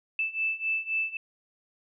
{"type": "beating tone pair", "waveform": "sine", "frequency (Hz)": [2635, 2638.8], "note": ["E7", "E7"], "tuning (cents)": [-1, 1], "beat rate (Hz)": 3.8, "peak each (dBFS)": [-31, -29], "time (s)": [0.19, 1.17], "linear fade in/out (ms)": 2, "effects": []}